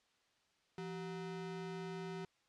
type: ring-modulated tone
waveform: square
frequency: 277.4 Hz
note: C#4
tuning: 1 cent sharp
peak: -40 dBFS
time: 0.78-2.25 s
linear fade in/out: 2 ms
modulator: 107 Hz
effects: white hiss -75 dBFS RMS until 2.48 s + low-pass 5000 Hz 12 dB/octave